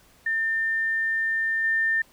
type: tone with level steps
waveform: sine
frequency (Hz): 1800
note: A6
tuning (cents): +39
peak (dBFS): -22 / -20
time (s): 0.26-2.02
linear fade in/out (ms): 5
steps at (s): 1.64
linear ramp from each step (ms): 2
effects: pink hiss -57 dBFS RMS until 2.12 s